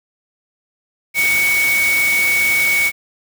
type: tone in noise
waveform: sine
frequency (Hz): 2234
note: C#7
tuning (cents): +13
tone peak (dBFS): -13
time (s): 1.14-2.92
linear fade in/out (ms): 50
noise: white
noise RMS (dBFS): -23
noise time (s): 1.14-2.92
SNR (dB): +7
effects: none